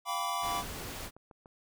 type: chord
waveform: square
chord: G dominant seventh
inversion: third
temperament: equal with one note detuned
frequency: 698.5 / 784 / 987.8 / 1155.8 Hz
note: F5 / G5 / B5 / D6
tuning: 0 / 0 / 0 / -28 cents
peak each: -39 / -40 / -37 / -36 dBFS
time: 0.05-0.64 s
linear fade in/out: 50 ms
type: noise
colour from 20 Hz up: pink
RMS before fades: -41 dBFS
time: 0.41-1.11 s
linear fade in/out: 50 ms
type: click train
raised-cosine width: 1 ms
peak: -38 dBFS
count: 7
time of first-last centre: 0.58-1.458 s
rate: 6.83 Hz
effects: none